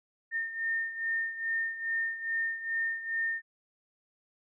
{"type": "beating tone pair", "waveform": "sine", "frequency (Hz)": [1819, 1821.4], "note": ["A#6", "A#6"], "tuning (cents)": [-43, -41], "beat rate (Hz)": 2.4, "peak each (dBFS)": [-31, -36], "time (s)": [0.31, 3.42], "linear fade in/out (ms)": 50, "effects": []}